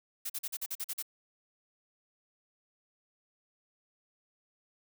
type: noise bursts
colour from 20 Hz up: blue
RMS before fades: -36 dBFS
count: 9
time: 0.25-1.026 s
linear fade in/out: 10 ms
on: 48 ms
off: 43 ms
effects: none